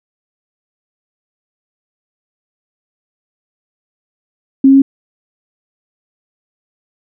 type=tone with pitch steps; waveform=sine; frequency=269.6 / 271.3 / 273 Hz; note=C#4 / C#4 / C#4; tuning=-48 / -37 / -26 cents; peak=-3 dBFS; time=4.64-4.82 s; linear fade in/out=5 ms; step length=60 ms; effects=none